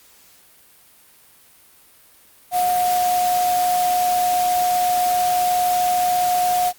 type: tone in noise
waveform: sine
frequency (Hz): 721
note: F#5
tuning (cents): -45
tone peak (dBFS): -16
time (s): 2.51-6.73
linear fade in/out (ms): 50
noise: white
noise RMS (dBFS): -28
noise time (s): 2.51-6.73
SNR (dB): +9
effects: white hiss -51 dBFS RMS until 6.78 s + Opus 48 kbps